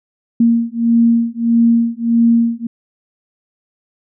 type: beating tone pair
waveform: sine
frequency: 231.6 / 233.2 Hz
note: A#3 / A#3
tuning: -11 / +1 cents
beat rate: 1.6 Hz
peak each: -13 dBFS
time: 0.4-2.67 s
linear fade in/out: 5 ms
effects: none